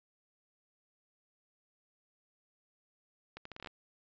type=accelerating click train; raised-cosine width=0.3 ms; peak=-29 dBFS; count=9; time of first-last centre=3.37-3.672 s; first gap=84 ms; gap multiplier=0.75; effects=resampled to 16000 Hz